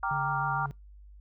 sine chord, G minor seventh, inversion none, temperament equal, 784 / 932.3 / 1174.7 / 1396.9 Hz, G5 / Bb5 / D6 / F6, 0 / 0 / 0 / 0 cents, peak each -33 dBFS, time 0.03-0.66 s, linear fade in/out 2 ms
triangle tone with vibrato, 142.2 Hz, C#3, 45 cents sharp, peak -32 dBFS, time 0.11-0.71 s, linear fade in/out 0 ms, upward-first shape sine, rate 6.5 Hz, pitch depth 32 cents each way
effects noise-tail reverb RT60 0.2 s tail -24 dB re dry + added 50 Hz sine -48 dBFS peak until 1.2 s

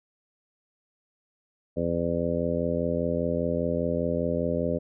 harmonic tone, 85 Hz, F2, 46 cents flat, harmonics 1 / 2 / 3 / 4 / 5 / 6 / 7, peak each -35 / -31 / -31 / -36 / -33 / -30 / -31 dBFS, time 1.76-4.79 s, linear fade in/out 20 ms, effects none

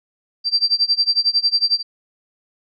sine tone with tremolo, 4699 Hz, D8, in tune, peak -11 dBFS, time 0.44-1.83 s, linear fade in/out 50 ms, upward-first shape sine, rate 11 Hz, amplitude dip 95%, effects none

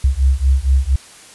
sine beating tone pair, 64.8 / 69.1 Hz, C2 / C#2, -16 / -5 cents, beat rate 4.3 Hz, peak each -14 dBFS, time 0.04-0.96 s, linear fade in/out 5 ms, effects white hiss -41 dBFS RMS until 1.34 s + resampled to 24000 Hz

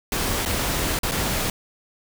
pink noise with dropouts, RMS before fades -24 dBFS, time 0.12-1.5 s, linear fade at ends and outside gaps 2 ms, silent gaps 0.452-0.459 / 0.99-1.032 / 1.113-1.118 s, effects none

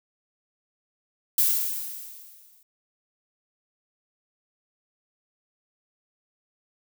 violet noise with exponential decay, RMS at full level -19 dBFS, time 1.38-2.63 s, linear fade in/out 2 ms, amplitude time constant 270 ms, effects none

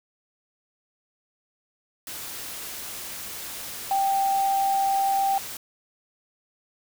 sine tone in noise, 784 Hz, G5, in tune, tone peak -20 dBFS, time 3.91-5.38 s, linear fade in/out 2 ms, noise white, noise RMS -36 dBFS, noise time 2.07-5.57 s, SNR +13 dB, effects none

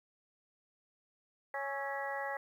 harmonic tone with a mistuned harmonic, 277.2 Hz, C#4, in tune, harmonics 2 / 3 / 4 / 5 / 6 / 7, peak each -41 / -40 / -46 / -50 / -44 / -42 dBFS, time 1.54-2.37 s, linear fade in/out 2 ms, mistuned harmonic 5, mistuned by -76 cents, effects 11-bit

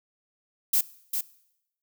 violet noise with echo, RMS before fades -22 dBFS, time 0.73-0.81 s, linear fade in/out 5 ms, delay 400 ms, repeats 1, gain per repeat -6 dB, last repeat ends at 1.21 s, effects noise-tail reverb RT60 0.8 s tail -20 dB re dry

